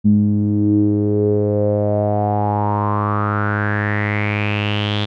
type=tone with low-pass filter sweep; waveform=sawtooth; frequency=103.83 Hz; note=G#2; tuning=in tune; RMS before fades=-17 dBFS; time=0.04-5.06 s; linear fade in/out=20 ms; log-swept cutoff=210 to 3500 Hz; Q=7; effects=none